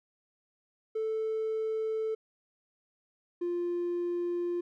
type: tone pair in turn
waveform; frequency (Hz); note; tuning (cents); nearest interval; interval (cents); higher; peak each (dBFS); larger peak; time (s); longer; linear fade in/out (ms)
triangle; 440 / 349.2; A4 / F4; 0 / 0; major third; 400; first; -26; neither; 0.95-2.15 / 3.41-4.61; neither; 10
effects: tanh soft clip ceiling -25 dBFS